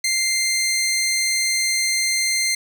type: tone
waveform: 15% pulse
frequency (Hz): 2093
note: C7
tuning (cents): 0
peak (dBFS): -12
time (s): 0.04-2.55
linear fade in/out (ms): 5
effects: none